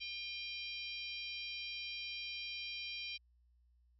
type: harmonic tone with a mistuned harmonic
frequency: 788 Hz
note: G5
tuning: 9 cents sharp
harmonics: 3 / 4 / 5 / 6 / 7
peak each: -45 / -47 / -49 / -51 / -52 dBFS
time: 0-3.18 s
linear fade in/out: 20 ms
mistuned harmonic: 3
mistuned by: +33 cents
effects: added 60 Hz sine -67 dBFS peak until 3.99 s